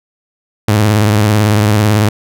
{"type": "tone with vibrato", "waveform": "sawtooth", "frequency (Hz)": 105.6, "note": "G#2", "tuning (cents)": 29, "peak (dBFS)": -4, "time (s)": [0.68, 2.09], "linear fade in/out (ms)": 5, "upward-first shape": "sine", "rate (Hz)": 18, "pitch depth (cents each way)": 80, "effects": []}